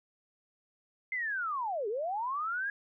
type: linear two-way sweep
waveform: sine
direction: down then up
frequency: 2100 to 392 to 1673 Hz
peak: -31 dBFS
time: 1.12-2.7 s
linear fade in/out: 2 ms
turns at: 1.88 s
effects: none